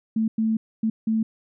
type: tone bursts at uneven times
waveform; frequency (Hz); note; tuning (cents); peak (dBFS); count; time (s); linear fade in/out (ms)
sine; 221.4; A3; +11; -19; 4; 0.16-0.28 / 0.38-0.57 / 0.83-0.9 / 1.07-1.23; 5
effects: none